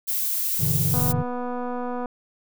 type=noise; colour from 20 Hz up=violet; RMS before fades=-25 dBFS; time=0.07-1.13 s; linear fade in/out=20 ms
type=chord; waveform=triangle; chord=E minor seventh; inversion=first; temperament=equal; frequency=98 / 123.47 / 146.83 / 164.81 Hz; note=G2 / B2 / D3 / E3; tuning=0 / 0 / 0 / 0 cents; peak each=-27 / -25 / -25 / -25 dBFS; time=0.59-1.23 s; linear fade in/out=20 ms
type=click train; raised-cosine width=1 ms; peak=-18 dBFS; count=276; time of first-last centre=0.94-2.058 s; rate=246 Hz
effects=none